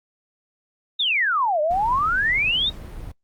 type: exponential two-way sweep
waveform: sine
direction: down then up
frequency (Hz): 3800 to 587.3 to 3800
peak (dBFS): -18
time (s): 0.99-2.7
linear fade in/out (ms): 10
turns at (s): 1.61
type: noise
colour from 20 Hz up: brown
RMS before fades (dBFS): -35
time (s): 1.7-3.12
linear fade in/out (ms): 10
effects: noise-tail reverb RT60 0.1 s tail -19 dB re dry + Opus 48 kbps